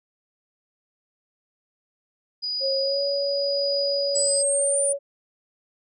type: tone with tremolo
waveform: sine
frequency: 4927 Hz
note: D#8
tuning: 18 cents flat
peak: -24 dBFS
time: 2.42-4.43 s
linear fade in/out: 20 ms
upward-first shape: triangle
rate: 0.92 Hz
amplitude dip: 35%
type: tone with pitch glide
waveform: sine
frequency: 540 to 561 Hz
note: C#5 to C#5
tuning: -45 to +21 cents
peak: -23 dBFS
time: 2.6-4.99 s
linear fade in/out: 50 ms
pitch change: +66 cents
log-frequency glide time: 2.8-3.02 s
type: exponential sweep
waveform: sine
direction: up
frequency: 7840 to 9397 Hz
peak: -21 dBFS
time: 4.15-4.93 s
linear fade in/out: 10 ms
effects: none